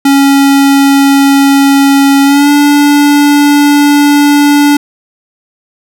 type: tone with pitch glide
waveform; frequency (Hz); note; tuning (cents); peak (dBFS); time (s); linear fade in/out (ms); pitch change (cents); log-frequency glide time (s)
square; 277.2 to 289.5; C#4 to D4; 0 to -25; -4; 0.05-4.77; 5; +75; 2.24-2.5
effects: none